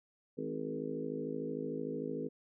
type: harmonic tone with a mistuned harmonic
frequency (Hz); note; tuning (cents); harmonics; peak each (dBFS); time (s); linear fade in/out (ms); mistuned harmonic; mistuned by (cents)
53.3; G#1; +46; 3 / 4 / 5 / 6 / 7 / 8 / 9; -46 / -47 / -41 / -45 / -48 / -41 / -43; 0.37-2.29; 20; 5; -27
effects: none

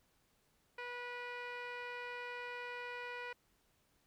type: tone with low-pass filter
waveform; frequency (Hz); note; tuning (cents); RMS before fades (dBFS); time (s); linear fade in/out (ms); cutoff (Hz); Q
15% pulse; 487.9; B4; -21; -45; 0.78-3.33; 5; 2800; 3.1
effects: pink hiss -75 dBFS RMS until 4.06 s

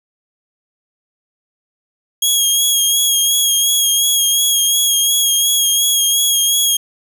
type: tone with vibrato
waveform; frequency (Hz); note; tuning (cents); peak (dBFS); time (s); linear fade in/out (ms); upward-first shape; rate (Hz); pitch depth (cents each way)
15% pulse; 3287; G#7; -19; -5; 2.22-6.77; 5; sine; 2.8; 30
effects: none

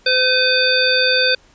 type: harmonic tone with a mistuned harmonic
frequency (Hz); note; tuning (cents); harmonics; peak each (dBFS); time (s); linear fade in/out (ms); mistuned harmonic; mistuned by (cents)
511; C5; -41; 1 / 3 / 5 / 7 / 9; -19 / -18 / -21 / -20 / -18; 0.06-1.35; 5; 5; -39
effects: pink hiss -52 dBFS RMS until 1.54 s + resampled to 16000 Hz

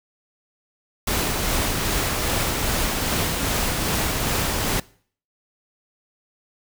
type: noise with tremolo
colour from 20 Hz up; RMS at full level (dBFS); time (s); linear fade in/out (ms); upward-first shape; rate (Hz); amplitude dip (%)
pink; -22; 1.07-4.8; 5; sine; 2.5; 25
effects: noise-tail reverb RT60 0.5 s tail -22 dB re dry

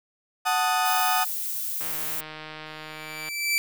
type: chord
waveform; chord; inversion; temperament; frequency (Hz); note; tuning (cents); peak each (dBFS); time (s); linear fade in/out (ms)
35% pulse; D# diminished; first; equal; 740 / 880 / 1244.5; F#5 / A5 / D#6; 0 / 0 / 0; -23 / -26 / -24; 0.45-1.25; 20
type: noise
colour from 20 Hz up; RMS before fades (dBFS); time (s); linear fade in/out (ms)
violet; -30; 0.85-2.21; 10
type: click train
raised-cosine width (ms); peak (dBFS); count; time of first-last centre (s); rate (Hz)
0.3; -22; 230; 1.81-3.287; 155
type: tone with exponential growth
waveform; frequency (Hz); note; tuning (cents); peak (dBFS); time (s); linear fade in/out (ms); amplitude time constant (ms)
sawtooth; 2326; D7; -17; -16; 2.66-3.58; 0; 200
effects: none

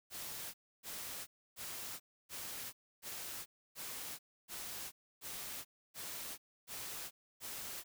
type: noise bursts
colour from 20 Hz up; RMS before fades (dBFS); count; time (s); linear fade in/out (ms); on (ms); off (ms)
white; -45; 11; 0.1-7.84; 50; 440; 290
effects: none

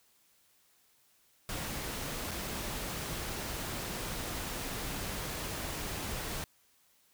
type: noise with dropouts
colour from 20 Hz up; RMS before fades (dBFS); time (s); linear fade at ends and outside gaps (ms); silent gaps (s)
pink; -38; 1.49-6.44; 0; 2.31-2.315
effects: white hiss -68 dBFS RMS until 7.13 s

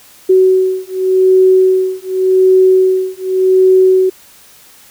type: beating tone pair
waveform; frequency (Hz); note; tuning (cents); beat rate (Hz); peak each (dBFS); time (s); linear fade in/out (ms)
sine; 374.4 / 375.27; F#4 / F#4; +20 / +25; 0.87; -10; 0.29-4.1; 10
effects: white hiss -42 dBFS RMS until 4.9 s

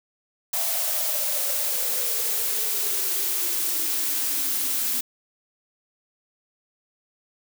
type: noise with high-pass filter sweep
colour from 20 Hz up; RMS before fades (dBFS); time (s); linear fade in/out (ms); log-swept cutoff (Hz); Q
blue; -25; 0.53-5.01; 5; 690 to 240; 8.7
effects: none

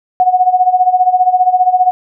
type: tone with tremolo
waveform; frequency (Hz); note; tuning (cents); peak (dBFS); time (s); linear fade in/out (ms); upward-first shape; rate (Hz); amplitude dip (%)
sine; 734; F#5; -14; -4; 0.2-1.91; 0; sine; 15; 80
effects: none

